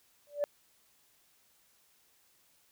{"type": "tone with exponential growth", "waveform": "sine", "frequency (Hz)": 581, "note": "D5", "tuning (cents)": -19, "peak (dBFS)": -23, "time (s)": [0.27, 0.44], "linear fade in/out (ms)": 0, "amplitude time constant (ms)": 36, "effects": ["tanh soft clip ceiling -22 dBFS", "white hiss -68 dBFS RMS until 2.71 s"]}